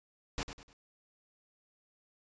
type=noise with echo; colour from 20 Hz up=pink; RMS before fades=-35 dBFS; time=0.38-0.43 s; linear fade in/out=0 ms; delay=100 ms; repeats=3; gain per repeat=-9 dB; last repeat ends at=0.73 s; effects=resampled to 16000 Hz